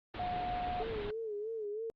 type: low-pass noise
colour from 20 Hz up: pink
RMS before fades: -42 dBFS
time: 0.14-1.11 s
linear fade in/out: 5 ms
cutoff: 3900 Hz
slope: 48 dB/octave
type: tone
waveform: sine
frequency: 721 Hz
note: F#5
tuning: 45 cents flat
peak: -34 dBFS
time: 0.19-0.83 s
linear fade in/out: 5 ms
type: tone with vibrato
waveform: sine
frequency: 431.7 Hz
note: A4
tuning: 33 cents flat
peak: -36 dBFS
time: 0.8-1.9 s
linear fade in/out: 0 ms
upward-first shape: sine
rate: 3.1 Hz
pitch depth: 94 cents each way
effects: Opus 32 kbps